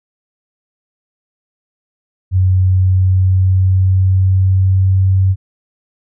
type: tone with pitch glide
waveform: sine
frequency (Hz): 93 to 95.01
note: F#2 to F#2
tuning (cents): +9 to +46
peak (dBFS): -8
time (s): 2.31-5.36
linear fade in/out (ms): 50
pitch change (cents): +37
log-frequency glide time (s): 2.63-5
effects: none